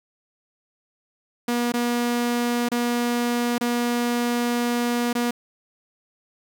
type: tone with dropouts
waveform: sawtooth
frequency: 240 Hz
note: B3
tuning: 49 cents flat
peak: -17 dBFS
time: 1.48-5.31 s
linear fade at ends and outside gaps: 5 ms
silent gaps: 1.721-1.738 / 2.688-2.716 / 3.582-3.61 / 5.13-5.151 s
effects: 8-bit